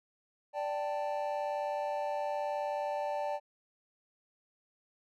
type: chord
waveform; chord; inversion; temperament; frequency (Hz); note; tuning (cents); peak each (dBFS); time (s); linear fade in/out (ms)
triangle; D suspended fourth; none; equal with one note detuned; 587.3 / 784 / 883.1; D5 / G5 / A5; 0 / 0 / +6; -33 / -36 / -36; 0.53-3.4; 50
effects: none